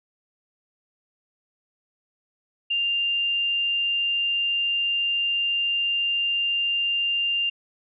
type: tone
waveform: sine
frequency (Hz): 2794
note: F7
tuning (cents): 0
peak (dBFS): -21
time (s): 2.7-7.5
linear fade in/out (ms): 10
effects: none